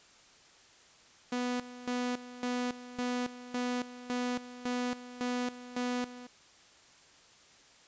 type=tone with tremolo; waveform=sawtooth; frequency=246.9 Hz; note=B3; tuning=in tune; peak=-27 dBFS; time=1.32-6.27 s; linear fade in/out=5 ms; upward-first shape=square; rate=1.8 Hz; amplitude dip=80%; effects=white hiss -59 dBFS RMS until 7.87 s + resampled to 16000 Hz